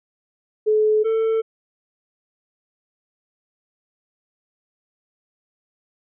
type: tone pair in turn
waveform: sine / triangle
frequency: 429.4 / 446 Hz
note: A4 / A4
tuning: -42 / +23 cents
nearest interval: minor second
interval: 65 cents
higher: second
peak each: -14 / -15 dBFS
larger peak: first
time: 0.66-1.04 / 1.04-1.42 s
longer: neither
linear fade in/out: 20 ms
effects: resampled to 8000 Hz